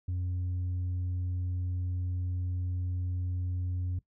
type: tone with tanh clipping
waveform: sine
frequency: 90 Hz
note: F#2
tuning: 47 cents flat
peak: -31 dBFS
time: 0.08-3.99 s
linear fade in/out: 5 ms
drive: 3 dB
effects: noise-tail reverb RT60 0.1 s tail -17 dB re dry